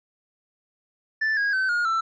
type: tone with pitch steps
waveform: triangle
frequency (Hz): 1760 / 1642.1 / 1532.2 / 1429.6 / 1333.8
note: A6 / G#6 / G6 / F6 / E6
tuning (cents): 0 / -20 / -40 / +40 / +20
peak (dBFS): -19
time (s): 1.21-2.01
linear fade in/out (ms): 10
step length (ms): 160
effects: resampled to 16000 Hz